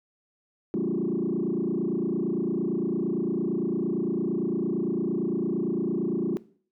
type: tone with frequency modulation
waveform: sine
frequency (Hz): 283.7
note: C#4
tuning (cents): +40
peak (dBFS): -23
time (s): 0.74-6.37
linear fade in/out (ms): 0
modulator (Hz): 28.8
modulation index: 3.6
effects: noise-tail reverb RT60 0.5 s tail -20 dB re dry + tanh soft clip ceiling -20 dBFS